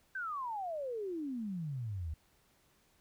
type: exponential sweep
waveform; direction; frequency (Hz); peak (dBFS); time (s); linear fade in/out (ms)
sine; down; 1584 to 73.42; -36; 0.15-2.14; 5
effects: pink hiss -70 dBFS RMS until 3 s